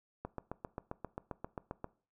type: click train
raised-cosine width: 1 ms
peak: -25 dBFS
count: 13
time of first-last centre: 0.25-1.844 s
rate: 7.53 Hz
effects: noise-tail reverb RT60 0.4 s tail -20 dB re dry